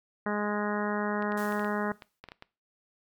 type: harmonic tone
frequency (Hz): 207.9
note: G#3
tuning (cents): +2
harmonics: 1 / 2 / 3 / 4 / 5 / 6 / 7 / 8 / 9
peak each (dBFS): -31 / -34 / -36 / -37 / -38 / -39 / -39 / -40 / -41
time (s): 0.26-1.92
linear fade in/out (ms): 2
type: clicks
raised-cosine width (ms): 0.3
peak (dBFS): -27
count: 10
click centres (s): 1.224 / 1.321 / 1.523 / 1.595 / 1.646 / 2.022 / 2.24 / 2.287 / 2.319 / 2.424
type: noise with exponential decay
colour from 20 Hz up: white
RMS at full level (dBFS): -44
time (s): 1.37-2.2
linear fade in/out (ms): 5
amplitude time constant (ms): 180
effects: noise-tail reverb RT60 0.3 s tail -20 dB re dry + MP3 96 kbps